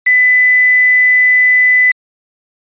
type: tone with quantisation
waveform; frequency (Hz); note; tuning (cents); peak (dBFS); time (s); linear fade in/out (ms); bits
sine; 2000; B6; +21; -6; 0.06-1.92; 10; 3
effects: resampled to 8000 Hz